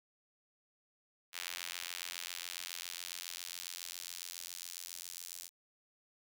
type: tone with high-pass filter sweep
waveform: square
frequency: 43.64 Hz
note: F1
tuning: 1 cent flat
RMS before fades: -45 dBFS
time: 1.32-5.5 s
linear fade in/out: 50 ms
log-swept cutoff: 2400 to 6300 Hz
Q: 0.91
effects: none